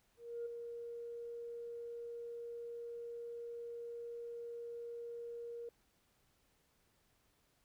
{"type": "tone with ADSR envelope", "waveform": "sine", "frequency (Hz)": 470.7, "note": "A#4", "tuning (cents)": 17, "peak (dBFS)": -37, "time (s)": [0.17, 5.69], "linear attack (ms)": 290, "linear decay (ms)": 8, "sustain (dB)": -6, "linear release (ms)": 3, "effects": ["tanh soft clip ceiling -35 dBFS", "pink hiss -75 dBFS RMS until 7.64 s"]}